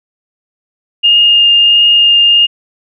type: tone with vibrato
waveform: sine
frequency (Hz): 2829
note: F7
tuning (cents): +22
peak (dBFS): -4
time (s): 1.03-2.47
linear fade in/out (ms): 20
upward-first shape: triangle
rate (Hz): 1.5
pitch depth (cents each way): 10
effects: none

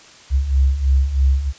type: beating tone pair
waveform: sine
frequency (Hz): 65.41 / 68.51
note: C2 / C#2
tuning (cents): 0 / -20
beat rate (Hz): 3.1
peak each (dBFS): -19 / -14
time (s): 0.3-1.53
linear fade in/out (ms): 50
effects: white hiss -44 dBFS RMS until 1.58 s + resampled to 16000 Hz

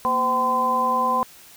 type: harmonic tone with a mistuned harmonic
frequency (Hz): 255.8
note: C4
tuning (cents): -39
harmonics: 1 / 2 / 3 / 4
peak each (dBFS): -30 / -28 / -27 / -19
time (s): 0.05-1.23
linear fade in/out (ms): 0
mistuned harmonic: 1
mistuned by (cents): -140
effects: white hiss -47 dBFS RMS until 1.56 s

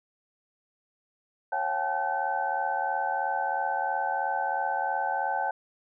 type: tone cluster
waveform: sine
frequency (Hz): 548 / 702 / 778 / 861 / 1524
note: C#5 / F5 / G5 / A5 / G6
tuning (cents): -20 / +9 / -13 / -38 / -49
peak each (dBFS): -37 / -35 / -30 / -30 / -34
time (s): 1.52-5.51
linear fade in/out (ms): 5
effects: none

